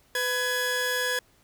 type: tone pair together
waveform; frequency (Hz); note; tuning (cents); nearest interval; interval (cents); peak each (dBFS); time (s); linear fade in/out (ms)
sawtooth; 500 / 1679.8; B4 / G#6; +21 / +19; octave + major sixth; 2098; -26 / -23; 0.15-1.19; 2
effects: pink hiss -62 dBFS RMS until 1.43 s